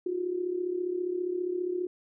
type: tone with amplitude modulation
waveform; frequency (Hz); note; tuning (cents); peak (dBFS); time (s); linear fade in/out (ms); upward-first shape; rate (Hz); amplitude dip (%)
sine; 359.5; F#4; -50; -25; 0.06-1.87; 5; sine; 34.9; 70
effects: none